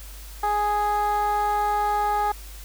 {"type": "tone with band-pass filter", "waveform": "15% pulse", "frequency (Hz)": 415.3, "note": "G#4", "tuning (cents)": 0, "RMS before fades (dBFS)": -23, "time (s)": [0.43, 2.32], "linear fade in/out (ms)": 5, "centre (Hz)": 850, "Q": 2.4, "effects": ["added 50 Hz sine -38 dBFS peak until 2.64 s", "white hiss -45 dBFS RMS until 2.64 s"]}